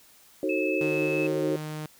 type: chord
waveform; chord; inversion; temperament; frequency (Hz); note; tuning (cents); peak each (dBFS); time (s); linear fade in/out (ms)
sine; D# diminished seventh; none; just; 311.1 / 373.4 / 448 / 537.6; D#4 / F#4 / A4 / C5; 0 / +16 / +31 / +47; -29 / -29 / -33 / -30; 0.43-1.56; 2
type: tone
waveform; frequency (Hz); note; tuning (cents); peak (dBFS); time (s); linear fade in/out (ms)
sine; 2600; E7; -24; -30; 0.49-1.27; 5
type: tone with pitch glide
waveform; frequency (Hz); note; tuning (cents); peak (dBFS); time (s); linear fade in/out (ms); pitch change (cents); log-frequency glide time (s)
sawtooth; 152.6 to 153.57; D#3 to D#3; -33 to -22; -29; 0.81-1.86; 2; +11; 1.07-1.17
effects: white hiss -56 dBFS RMS until 1.99 s